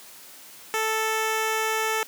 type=tone; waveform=10% pulse; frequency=440 Hz; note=A4; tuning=in tune; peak=-15 dBFS; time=0.74-2.03 s; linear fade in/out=0 ms; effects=white hiss -46 dBFS RMS until 2.07 s + high-pass 150 Hz 12 dB/octave